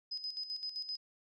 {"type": "tone with tremolo", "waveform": "sine", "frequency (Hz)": 5030, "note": "D#8", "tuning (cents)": 18, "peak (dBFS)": -36, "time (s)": [0.11, 0.97], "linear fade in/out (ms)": 10, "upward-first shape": "square", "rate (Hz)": 7.7, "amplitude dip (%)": 65, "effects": []}